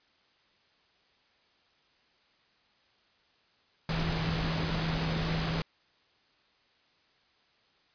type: tone in noise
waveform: sine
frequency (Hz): 161.9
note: E3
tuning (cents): -31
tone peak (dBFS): -31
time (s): 3.89-5.62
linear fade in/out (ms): 2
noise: pink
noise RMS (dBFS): -33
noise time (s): 3.89-5.62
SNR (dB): -1
effects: white hiss -67 dBFS RMS until 7.94 s + resampled to 11025 Hz